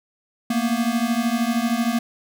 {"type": "beating tone pair", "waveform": "square", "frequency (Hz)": [227.7, 240.7], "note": ["A#3", "B3"], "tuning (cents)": [-40, -44], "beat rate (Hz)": 13, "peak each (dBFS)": -23, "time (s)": [0.5, 1.99], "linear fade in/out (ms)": 5, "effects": []}